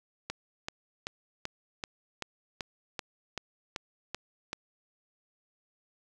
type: click train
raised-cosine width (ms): 0.2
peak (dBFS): -17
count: 12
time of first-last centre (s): 0.3-4.531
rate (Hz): 2.6
effects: none